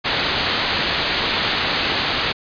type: low-pass noise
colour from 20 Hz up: white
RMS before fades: -21 dBFS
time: 0.04-2.33 s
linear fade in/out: 20 ms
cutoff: 4600 Hz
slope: 96 dB/octave
effects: resampled to 11025 Hz